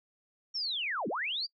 sine linear two-way sweep, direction down then up, 5620 to 174.61 to 4877 Hz, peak -31 dBFS, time 0.54-1.47 s, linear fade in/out 20 ms, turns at 1.08 s, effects noise-tail reverb RT60 0.1 s tail -24 dB re dry

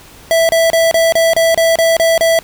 square tone bursts, 659 Hz, E5, 1 cent flat, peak -9 dBFS, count 10, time 0.31-2.389 s, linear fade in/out 0 ms, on 180 ms, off 31 ms, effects pink hiss -39 dBFS RMS until 2.43 s

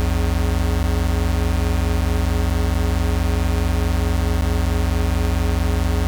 square tone pair together, 59.33 / 83.9 Hz, A#1 / E2, +31 / +31 cents, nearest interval tritone, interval 600 cents, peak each -20 dBFS, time 0-6.07 s, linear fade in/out 0 ms, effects none

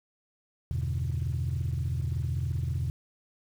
sine chord, E minor seventh, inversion none, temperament equal, 82.41 / 98 / 123.47 / 146.83 Hz, E2 / G2 / B2 / D3, 0 / 0 / 0 / 0 cents, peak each -30 / -35 / -30 / -35 dBFS, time 0.71-2.9 s, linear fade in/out 0 ms, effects tanh soft clip ceiling -22 dBFS + 9-bit

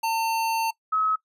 square / sine tone pair in turn, 900 / 1282.4 Hz, A5 / E6, +39 / -48 cents, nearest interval tritone, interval 613 cents, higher second, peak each -23 / -20 dBFS, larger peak second, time 0.03-0.71 / 0.92-1.16 s, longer first, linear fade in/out 10 ms, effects noise-tail reverb RT60 0.1 s tail -21 dB re dry + resampled to 32000 Hz

